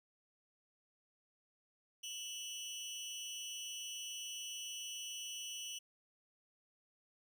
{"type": "tone with amplitude modulation", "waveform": "25% pulse", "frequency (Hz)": 2960, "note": "F#7", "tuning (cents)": 0, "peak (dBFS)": -36, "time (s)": [2.03, 5.79], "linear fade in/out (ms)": 10, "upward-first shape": "sine", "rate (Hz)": 273, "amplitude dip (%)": 80, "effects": []}